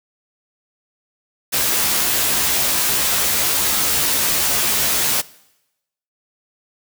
white noise with comb filter, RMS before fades -18 dBFS, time 1.52-5.22 s, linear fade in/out 20 ms, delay 14 ms, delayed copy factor +1, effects noise-tail reverb RT60 0.9 s tail -21 dB re dry

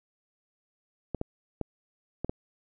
clicks, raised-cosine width 2 ms, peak -17 dBFS, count 5, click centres 1.147 / 1.214 / 1.613 / 2.246 / 2.295 s, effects none

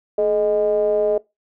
triangle ring-modulated tone, 98.6 Hz, G2, 11 cents sharp, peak -10 dBFS, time 0.18-1.18 s, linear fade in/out 5 ms, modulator 523 Hz, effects noise-tail reverb RT60 0.2 s tail -21 dB re dry

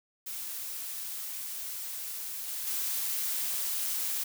blue noise with level steps, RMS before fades -38 / -36 / -32 dBFS, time 0.26-4.24 s, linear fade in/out 10 ms, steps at 2.48 / 2.67 s, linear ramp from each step 2 ms, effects none

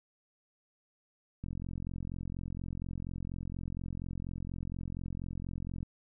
click train, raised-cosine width 5 ms, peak -27 dBFS, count 195, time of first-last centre 1.44-5.829 s, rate 44.2 Hz, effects none

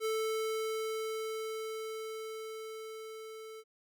square tone with level ramp, 440 Hz, A4, in tune, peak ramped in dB -31 to -46 dBFS, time 0-3.64 s, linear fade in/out 50 ms, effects none

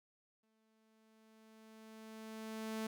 sawtooth tone with exponential growth, 220 Hz, A3, in tune, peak -34 dBFS, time 0.43-2.87 s, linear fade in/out 5 ms, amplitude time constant 530 ms, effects none

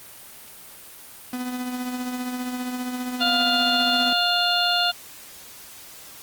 45% pulse tone with tremolo, 250 Hz, B3, 21 cents sharp, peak -25 dBFS, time 1.33-4.13 s, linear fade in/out 2 ms, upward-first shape triangle, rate 15 Hz, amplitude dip 50%
harmonic tone, 705 Hz, F5, 16 cents sharp, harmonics 1 / 2 / 4 / 5 / 6, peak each -25 / -25 / -25 / -25 / -25 dBFS, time 3.2-4.92 s, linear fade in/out 20 ms
effects white hiss -43 dBFS RMS until 6.22 s + Opus 32 kbps

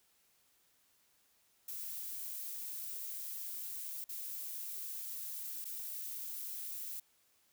violet noise with dropouts, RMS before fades -43 dBFS, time 1.68-7 s, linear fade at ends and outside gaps 5 ms, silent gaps 4.042-4.09 / 5.644-5.652 s, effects white hiss -72 dBFS RMS until 7.52 s

